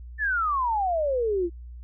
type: exponential sweep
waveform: sine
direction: down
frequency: 1800 to 329.6 Hz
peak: -22 dBFS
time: 0.18-1.5 s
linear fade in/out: 50 ms
effects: added 60 Hz sine -38 dBFS peak until 1.83 s